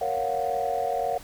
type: chord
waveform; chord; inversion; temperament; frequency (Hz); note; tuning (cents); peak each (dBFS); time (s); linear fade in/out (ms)
sine; Gb major seventh; first; equal; 466.2 / 554.4 / 698.5 / 740; Bb4 / Db5 / F5 / Gb5; 0 / 0 / 0 / 0; -31 / -30 / -28 / -28; 0.01-1.18; 5
effects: tanh soft clip ceiling -16 dBFS + pink hiss -47 dBFS RMS until 1.23 s